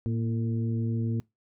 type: harmonic tone with a mistuned harmonic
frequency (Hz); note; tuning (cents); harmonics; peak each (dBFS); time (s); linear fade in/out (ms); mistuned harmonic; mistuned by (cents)
113; A2; +47; 1 / 2 / 3 / 4; -27 / -31 / -39 / -43; 0.06-1.2; 0; 2; +46
effects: noise-tail reverb RT60 0.2 s tail -24 dB re dry